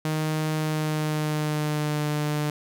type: tone with pitch glide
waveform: sawtooth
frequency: 155.56 to 149.57 Hz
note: D#3 to D3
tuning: 0 to +32 cents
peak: -20 dBFS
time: 0.05-2.5 s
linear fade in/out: 2 ms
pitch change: -68 cents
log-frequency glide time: 0.56-2.04 s
effects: none